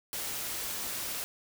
white noise, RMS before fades -36 dBFS, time 0.13-1.24 s, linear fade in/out 0 ms, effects none

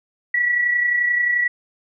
sine tone with amplitude modulation, 1941 Hz, B6, 31 cents flat, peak -14 dBFS, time 0.34-1.48 s, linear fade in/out 5 ms, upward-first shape sine, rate 31.4 Hz, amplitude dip 45%, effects none

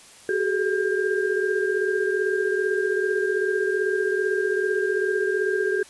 sine tone cluster, 377.7 / 420.2 / 435.8 / 1599 Hz, F#4 / G#4 / A4 / G6, +36 / +20 / -17 / +34 cents, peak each -24 / -25 / -33 / -27 dBFS, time 0.29-5.83 s, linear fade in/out 2 ms, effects white hiss -48 dBFS RMS until 5.89 s + resampled to 24000 Hz

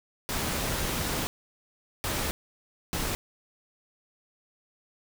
pink noise bursts at uneven times, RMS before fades -30 dBFS, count 3, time 0.29-1.27 / 2.04-2.31 / 2.93-3.15 s, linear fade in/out 0 ms, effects none

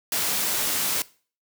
white noise, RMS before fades -25 dBFS, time 0.12-1.02 s, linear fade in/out 2 ms, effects noise-tail reverb RT60 0.4 s tail -20 dB re dry + high-pass 100 Hz 12 dB/octave

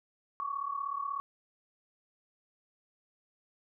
sine tone pair together, 1108 / 1144.4 Hz, C#6 / D6, -1 / -45 cents, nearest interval minor second, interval 56 cents, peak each -35 / -37 dBFS, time 0.4-1.2 s, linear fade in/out 0 ms, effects none

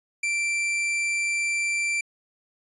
45% pulse tone, 2349 Hz, D7, in tune, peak -23 dBFS, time 0.23-2.01 s, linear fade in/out 5 ms, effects resampled to 24000 Hz

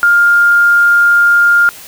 sine tone, 1406 Hz, F6, 11 cents sharp, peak -5 dBFS, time 0.03-1.69 s, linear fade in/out 0 ms, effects white hiss -33 dBFS RMS until 1.87 s

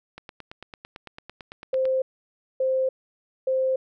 click train, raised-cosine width 0.3 ms, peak -23 dBFS, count 16, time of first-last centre 0.18-1.854 s, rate 8.96 Hz
sine tone bursts, 523.3 Hz, C5, in tune, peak -20 dBFS, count 3, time 1.73-3.76 s, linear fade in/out 5 ms, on 290 ms, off 580 ms
effects none

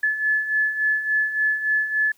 sine beating tone pair, 1722 / 1725.5 Hz, A6 / A6, -38 / -34 cents, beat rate 3.5 Hz, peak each -26 / -20 dBFS, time 0.03-2.12 s, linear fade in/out 5 ms, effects white hiss -60 dBFS RMS until 2.17 s

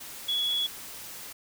sine tone in noise, 3371 Hz, G#7, 25 cents sharp, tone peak -25 dBFS, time 0.28-0.67 s, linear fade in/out 10 ms, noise white, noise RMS -42 dBFS, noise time 0-1.33 s, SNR +14 dB, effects none

